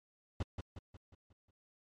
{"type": "noise with echo", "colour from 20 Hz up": "brown", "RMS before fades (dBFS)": -35, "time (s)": [0.4, 0.43], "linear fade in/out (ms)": 5, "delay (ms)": 180, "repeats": 6, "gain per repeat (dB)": -6, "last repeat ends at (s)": 1.51, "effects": ["low-pass 6000 Hz 12 dB/octave", "MP3 96 kbps"]}